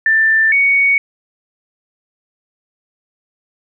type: tone pair in turn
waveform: sine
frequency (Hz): 1777 / 2232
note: A6 / C#7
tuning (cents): +17 / +11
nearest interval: major third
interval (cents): 394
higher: second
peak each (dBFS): -9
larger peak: neither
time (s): 0.06-0.52 / 0.52-0.98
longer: neither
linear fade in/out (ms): 2
effects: none